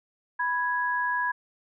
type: tone pair together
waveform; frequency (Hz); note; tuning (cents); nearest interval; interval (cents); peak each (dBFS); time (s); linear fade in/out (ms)
sine; 987.8 / 1661.3; B5 / G#6; 0 / 0; major sixth; 900; -27; 0.39-1.32; 10
effects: none